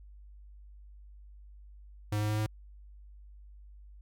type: tone with pitch steps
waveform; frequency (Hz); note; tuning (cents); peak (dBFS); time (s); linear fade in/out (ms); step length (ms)
square; 104.9 / 105.81 / 106.73 / 107.66; G#2 / G#2 / G#2 / A2; +18 / +33 / +48 / -37; -29; 2.12-2.464; 5; 86
effects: added 50 Hz sine -49 dBFS peak until 4.01 s